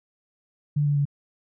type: tone with pitch steps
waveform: sine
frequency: 146.83 / 144.81 / 142.81 Hz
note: D3 / D3 / D3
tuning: 0 / -24 / -48 cents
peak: -19 dBFS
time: 0.76-1.054 s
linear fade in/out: 10 ms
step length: 98 ms
effects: none